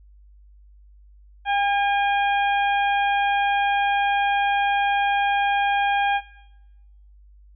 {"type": "harmonic tone with a mistuned harmonic", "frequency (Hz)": 811, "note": "G#5", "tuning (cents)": -41, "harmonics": [1, 2, 3, 4], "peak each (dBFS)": [-20, -26, -30, -32], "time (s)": [1.45, 6.21], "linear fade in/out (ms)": 50, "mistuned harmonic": 1, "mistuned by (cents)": -16, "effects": ["noise-tail reverb RT60 1.0 s tail -19 dB re dry", "added 50 Hz sine -47 dBFS peak until 7.55 s"]}